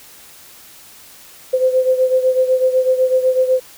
sine beating tone pair, 513 / 521 Hz, C5 / C5, -34 / -7 cents, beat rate 8 Hz, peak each -13 / -18 dBFS, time 1.53-3.6 s, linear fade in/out 10 ms, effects white hiss -42 dBFS RMS until 3.77 s

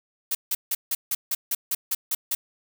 blue noise bursts, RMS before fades -25 dBFS, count 11, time 0.31-2.35 s, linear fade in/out 5 ms, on 40 ms, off 160 ms, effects none

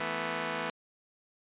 5% pulse chord, E suspended fourth, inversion none, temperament just, 164.81 / 219.8 / 247.2 Hz, E3 / A3 / B3, 0 / -2 / +2 cents, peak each -26 dBFS, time 0-0.7 s, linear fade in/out 2 ms, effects resampled to 8000 Hz

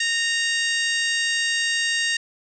harmonic tone with a mistuned harmonic, 932.3 Hz, A#5, in tune, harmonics 2 / 3 / 4 / 5 / 6 / 7 / 8 / 9, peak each -23 / -27 / -29 / -31 / -33 / -34 / -35 / -36 dBFS, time 0-2.17 s, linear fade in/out 5 ms, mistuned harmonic 2, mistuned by -18 cents, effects none

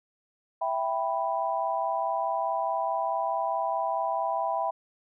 sine chord, E minor, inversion none, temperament equal, 659.3 / 784 / 987.8 Hz, E5 / G5 / B5, 0 / 0 / 0 cents, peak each -30 dBFS, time 0.61-4.71 s, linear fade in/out 10 ms, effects none

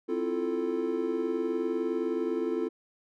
triangle chord, F major seventh, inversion second, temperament equal, 261.6 / 329.6 / 349.2 / 440 Hz, C4 / E4 / F4 / A4, 0 / 0 / 0 / 0 cents, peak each -33 / -32 / -30 / -30 dBFS, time 0.08-2.69 s, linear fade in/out 20 ms, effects none

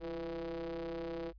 square ring-modulated tone, 80.6 Hz, E2, 38 cents flat, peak -36 dBFS, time 0-1.33 s, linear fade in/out 50 ms, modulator 419 Hz, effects added 50 Hz sine -53 dBFS peak until 1.38 s + resampled to 11025 Hz

